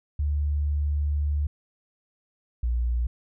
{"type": "tone pair in turn", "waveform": "sine", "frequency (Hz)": [73.3, 59.68], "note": ["D2", "A#1"], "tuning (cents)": [-3, 41], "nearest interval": "major third", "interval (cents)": 356, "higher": "first", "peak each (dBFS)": -22, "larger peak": "neither", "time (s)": [[0.19, 1.47], [2.63, 3.07]], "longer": "first", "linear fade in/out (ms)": 5, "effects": []}